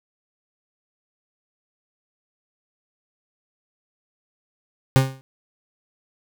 40% pulse tone with exponential decay, 132.9 Hz, C3, 27 cents sharp, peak -8 dBFS, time 4.96-5.21 s, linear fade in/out 0 ms, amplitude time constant 53 ms, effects none

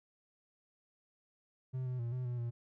triangle tone with pitch steps, 129.1 / 126.4 / 117.9 / 126.8 / 122.3 / 118.4 Hz, C3 / B2 / A#2 / B2 / B2 / A#2, -23 / +41 / +20 / +46 / -16 / +27 cents, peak -33 dBFS, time 1.73-2.51 s, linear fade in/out 20 ms, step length 130 ms, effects none

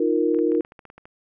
sine chord, Eb suspended second, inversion none, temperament equal, 311.1 / 349.2 / 466.2 Hz, Eb4 / F4 / Bb4, 0 / 0 / 0 cents, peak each -22 dBFS, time 0-0.61 s, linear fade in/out 5 ms
clicks, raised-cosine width 0.5 ms, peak -29 dBFS, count 12, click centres 0.346 / 0.389 / 0.519 / 0.55 / 0.608 / 0.649 / 0.721 / 0.792 / 0.853 / 0.901 / 0.98 / 1.055 s
effects none

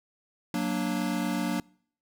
square chord, Gb augmented, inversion none, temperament equal, 185 / 233.1 / 293.7 Hz, Gb3 / Bb3 / D4, 0 / 0 / 0 cents, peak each -32 dBFS, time 0.54-1.6 s, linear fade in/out 2 ms, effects noise-tail reverb RT60 0.6 s tail -26 dB re dry

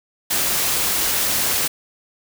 white noise, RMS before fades -20 dBFS, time 0.3-1.68 s, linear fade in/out 10 ms, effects none

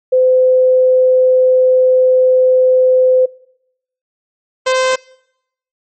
sine / sawtooth tone pair in turn, 512 / 517.4 Hz, C5 / C5, -38 / -19 cents, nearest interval unison, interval 19 cents, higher second, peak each -7 dBFS, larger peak neither, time 0.12-3.26 / 4.66-4.96 s, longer first, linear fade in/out 10 ms, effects noise-tail reverb RT60 0.8 s tail -23 dB re dry + MP3 32 kbps

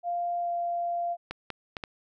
sine tone with pitch glide, 697 to 692.2 Hz, F5 to F5, -4 to -16 cents, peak -27 dBFS, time 0.03-1.17 s, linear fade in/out 50 ms, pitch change -12 cents, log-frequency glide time 0.4-0.5 s
clicks, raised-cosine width 0.3 ms, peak -18 dBFS, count 4, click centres 1.31 / 1.503 / 1.768 / 1.838 s
effects none

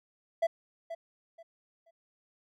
triangle tone with echo, 665 Hz, E5, 15 cents sharp, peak -22 dBFS, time 0.42-0.47 s, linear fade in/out 10 ms, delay 480 ms, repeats 3, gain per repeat -12 dB, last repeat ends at 1.91 s, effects none

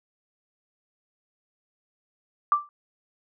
sine tone with exponential decay, 1174.7 Hz, D6, in tune, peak -13 dBFS, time 2.52-2.69 s, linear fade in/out 1 ms, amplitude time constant 35 ms, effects none

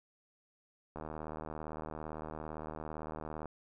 click train, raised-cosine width 1 ms, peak -28 dBFS, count 195, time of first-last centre 0.96-3.457 s, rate 77.7 Hz, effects none

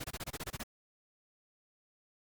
pink noise bursts, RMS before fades -40 dBFS, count 10, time 0-0.636 s, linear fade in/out 10 ms, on 42 ms, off 24 ms, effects Opus 48 kbps

